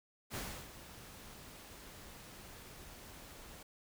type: noise with ADSR envelope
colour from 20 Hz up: pink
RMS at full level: -41 dBFS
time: 0.3-3.63 s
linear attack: 50 ms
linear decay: 320 ms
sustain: -12 dB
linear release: 5 ms
effects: none